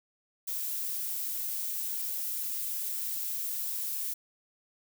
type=noise; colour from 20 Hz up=violet; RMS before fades=-34 dBFS; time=0.47-4.14 s; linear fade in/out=10 ms; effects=none